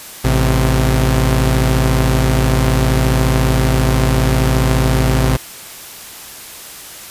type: tone pair together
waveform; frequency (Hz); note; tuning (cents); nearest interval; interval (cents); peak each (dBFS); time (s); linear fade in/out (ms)
sawtooth; 54.66 / 130; A1 / C3; -11 / -11; octave + minor third; 1500; -10; 0.24-5.37; 10
effects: white hiss -33 dBFS RMS until 7.1 s + resampled to 32000 Hz